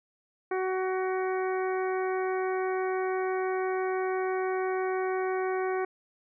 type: harmonic tone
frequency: 374.5 Hz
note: F#4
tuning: 21 cents sharp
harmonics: 1 / 2 / 3 / 4 / 5 / 6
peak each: -28 / -34 / -38 / -40 / -42 / -44 dBFS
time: 0.51-5.85 s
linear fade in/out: 5 ms
effects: none